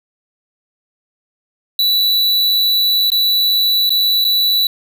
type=tone with dropouts; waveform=square; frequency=3951 Hz; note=B7; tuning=in tune; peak=-12 dBFS; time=1.79-4.67 s; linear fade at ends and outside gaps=2 ms; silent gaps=3.102-3.118 / 3.894-3.904 / 4.243-4.249 s; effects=none